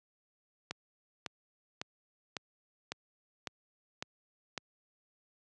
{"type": "click train", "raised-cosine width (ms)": 0.2, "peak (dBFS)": -19, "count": 8, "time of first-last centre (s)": [0.71, 4.577], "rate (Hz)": 1.81, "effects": ["high-pass 100 Hz 12 dB/octave", "resampled to 22050 Hz"]}